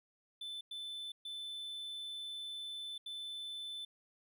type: tone bursts at uneven times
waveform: triangle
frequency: 3520 Hz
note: A7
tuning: in tune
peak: -40 dBFS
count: 4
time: 0.41-0.61 / 0.71-1.12 / 1.25-2.98 / 3.06-3.85 s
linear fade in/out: 5 ms
effects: none